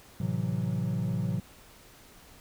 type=chord; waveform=triangle; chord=F# half-diminished seventh; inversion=first; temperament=equal; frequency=110 / 130.81 / 164.81 / 185 Hz; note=A2 / C3 / E3 / F#3; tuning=0 / 0 / 0 / 0 cents; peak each=-31 dBFS; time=0.2-1.4 s; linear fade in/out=5 ms; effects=pink hiss -54 dBFS RMS until 2.4 s